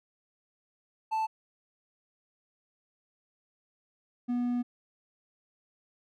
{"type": "tone pair in turn", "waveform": "triangle", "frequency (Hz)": [880, 243.8], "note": ["A5", "B3"], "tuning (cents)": [0, -22], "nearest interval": "octave + minor seventh", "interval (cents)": 2222, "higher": "first", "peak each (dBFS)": -25, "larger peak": "neither", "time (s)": [[1.11, 1.27], [4.28, 4.63]], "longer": "second", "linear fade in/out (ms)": 20, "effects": []}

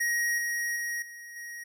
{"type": "tone with level steps", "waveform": "square", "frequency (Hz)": 1889, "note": "A#6", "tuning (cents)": 22, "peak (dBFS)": [-26, -29, -31, -43, -39], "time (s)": [0, 1.64], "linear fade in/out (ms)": 10, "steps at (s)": [0.38, 0.76, 1.02, 1.36], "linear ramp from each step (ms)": 2, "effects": []}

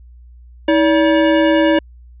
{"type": "tone pair together", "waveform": "square", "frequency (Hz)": [320, 574], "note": ["D#4", "D5"], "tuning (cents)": [49, -40], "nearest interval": "minor seventh", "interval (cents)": 1011, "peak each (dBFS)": [-13, -15], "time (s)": [0.68, 1.79], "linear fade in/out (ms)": 5, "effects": ["added 60 Hz sine -38 dBFS peak until 2.2 s", "resampled to 8000 Hz"]}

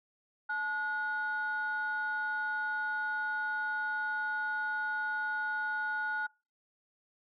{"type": "tone pair together", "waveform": "sine", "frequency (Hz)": [862, 1449.7], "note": ["A5", "F#6"], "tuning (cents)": [-36, -36], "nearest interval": "major sixth", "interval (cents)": 900, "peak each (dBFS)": [-37, -31], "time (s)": [0.49, 6.27], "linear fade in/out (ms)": 10, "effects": ["noise-tail reverb RT60 0.3 s tail -26 dB re dry", "tanh soft clip ceiling -26 dBFS"]}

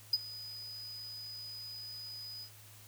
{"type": "tone with ADSR envelope", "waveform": "triangle", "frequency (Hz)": 4978, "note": "D#8", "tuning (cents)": 0, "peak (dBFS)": -22, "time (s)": [0.13, 2.5], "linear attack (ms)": 5, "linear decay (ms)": 34, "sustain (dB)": -20, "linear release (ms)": 80, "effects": ["added 105 Hz sine -57 dBFS peak until 2.87 s", "white hiss -57 dBFS RMS until 2.87 s"]}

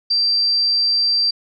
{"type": "tone", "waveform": "sine", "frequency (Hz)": 4699, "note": "D8", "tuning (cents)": 0, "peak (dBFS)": -14, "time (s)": [0.1, 1.31], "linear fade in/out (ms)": 10, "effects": []}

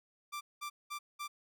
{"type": "tone bursts", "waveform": "sawtooth", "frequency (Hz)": 1178, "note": "D6", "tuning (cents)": 5, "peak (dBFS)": -35, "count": 4, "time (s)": [0.32, 1.28], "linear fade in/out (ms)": 20, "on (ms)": 90, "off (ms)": 200, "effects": []}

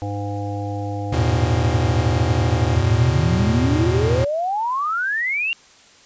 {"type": "harmonic tone", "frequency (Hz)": 101.7, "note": "G#2", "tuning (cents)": -36, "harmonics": [1, 3, 5, 7, 8], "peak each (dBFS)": [-25, -30, -32, -33, -34], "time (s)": [0.02, 2.75], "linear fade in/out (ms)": 0}
{"type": "chord", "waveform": "square", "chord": "E suspended fourth", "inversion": "none", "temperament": "equal with one note detuned", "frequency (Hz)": [82.41, 110.83, 123.47], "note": ["E2", "A2", "B2"], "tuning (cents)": [0, 13, 0], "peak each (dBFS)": -22, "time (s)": [1.12, 4.25], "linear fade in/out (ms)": 10}
{"type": "exponential sweep", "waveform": "sine", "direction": "up", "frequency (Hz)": [87.31, 2820], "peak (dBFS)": -19, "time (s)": [2.77, 5.53], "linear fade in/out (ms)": 0}
{"effects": ["white hiss -49 dBFS RMS until 6.05 s", "resampled to 16000 Hz"]}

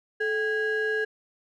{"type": "ring-modulated tone", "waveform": "triangle", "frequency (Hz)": 606, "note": "D#5", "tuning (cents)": -46, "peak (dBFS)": -19, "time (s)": [0.2, 1.05], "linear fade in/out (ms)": 10, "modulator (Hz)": 1040, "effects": []}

